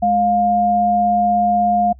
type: tone pair together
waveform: sine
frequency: 210 / 706.4 Hz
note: G#3 / F5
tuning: +19 / +20 cents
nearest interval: octave + major sixth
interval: 2101 cents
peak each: -21 / -13 dBFS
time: 0.02-1.93 s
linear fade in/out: 10 ms
effects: noise-tail reverb RT60 0.1 s tail -26 dB re dry + added 65 Hz sine -39 dBFS peak until 1.99 s